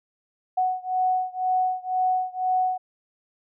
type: beating tone pair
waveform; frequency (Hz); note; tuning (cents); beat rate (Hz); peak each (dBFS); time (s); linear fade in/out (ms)
sine; 740 / 742; F#5 / F#5; 0 / +5; 2; -24 / -25; 0.57-2.78; 10
effects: none